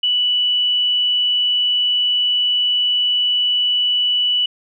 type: tone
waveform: sine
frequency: 2960 Hz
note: F#7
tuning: in tune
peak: -14 dBFS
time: 0.03-4.46 s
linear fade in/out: 5 ms
effects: none